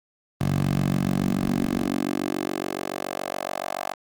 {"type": "tone with high-pass filter sweep", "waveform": "10% pulse", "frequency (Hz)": 47.07, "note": "F#1", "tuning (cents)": 30, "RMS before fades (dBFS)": -26, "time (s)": [0.41, 3.93], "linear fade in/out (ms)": 0, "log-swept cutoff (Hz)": [120, 740], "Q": 2.6, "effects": ["Opus 24 kbps"]}